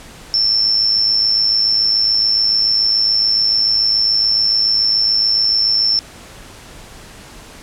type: tone with amplitude modulation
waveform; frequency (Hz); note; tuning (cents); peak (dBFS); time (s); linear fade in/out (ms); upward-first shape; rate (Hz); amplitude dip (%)
sine; 5370; E8; +31; -9; 0.34-5.99; 0; sine; 107; 55
effects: pink hiss -38 dBFS RMS until 7.62 s + low-pass 10000 Hz 12 dB/octave